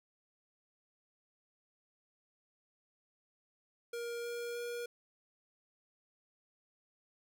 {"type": "tone with pitch steps", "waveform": "square", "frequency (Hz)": [471.5, 474.5, 477.5], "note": ["A#4", "A#4", "A#4"], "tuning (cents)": [20, 31, 42], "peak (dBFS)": -39, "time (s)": [3.93, 4.86], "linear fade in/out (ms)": 5, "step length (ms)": 310, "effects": []}